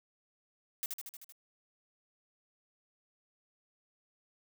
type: noise with echo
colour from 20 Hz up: blue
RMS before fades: -36 dBFS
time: 0.83-0.86 s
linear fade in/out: 0 ms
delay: 77 ms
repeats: 6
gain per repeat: -3 dB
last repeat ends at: 1.322 s
effects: none